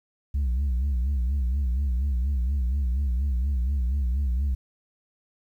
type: tone with vibrato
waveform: sine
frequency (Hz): 65.41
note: C2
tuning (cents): 0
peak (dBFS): -19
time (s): 0.34-4.55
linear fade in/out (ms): 10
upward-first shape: sine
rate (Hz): 4.2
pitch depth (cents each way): 160
effects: tanh soft clip ceiling -21 dBFS + 10-bit